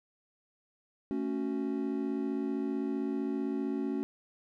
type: chord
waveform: triangle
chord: F# minor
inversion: first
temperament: just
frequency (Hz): 222 / 277.5 / 370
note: A3 / C#4 / F#4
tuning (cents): +16 / +2 / 0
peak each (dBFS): -34 / -31 / -35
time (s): 1.11-4.03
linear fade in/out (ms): 0
effects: none